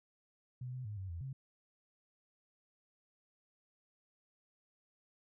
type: tone with pitch steps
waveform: sine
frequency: 125.4 / 127.6 / 104.8 / 95.1 / 84.5 / 133.8 Hz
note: B2 / C3 / G#2 / F#2 / E2 / C3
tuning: +27 / -43 / +16 / +48 / +43 / +39 cents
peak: -40 dBFS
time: 0.61-1.33 s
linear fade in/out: 5 ms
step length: 120 ms
effects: none